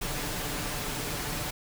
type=noise with comb filter; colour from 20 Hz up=pink; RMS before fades=-33 dBFS; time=0.01-1.51 s; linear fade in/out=10 ms; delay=6.8 ms; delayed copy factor=+0.5; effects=none